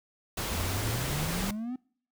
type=noise; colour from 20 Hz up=pink; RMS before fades=-33 dBFS; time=0.37-1.51 s; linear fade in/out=5 ms
type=exponential sweep; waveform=triangle; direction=up; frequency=77.78 to 260 Hz; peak=-30 dBFS; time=0.51-1.76 s; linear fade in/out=5 ms
effects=noise-tail reverb RT60 0.5 s tail -23 dB re dry